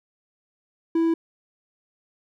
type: tone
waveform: triangle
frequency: 329.6 Hz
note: E4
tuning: in tune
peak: -16 dBFS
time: 0.95-1.14 s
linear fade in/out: 5 ms
effects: none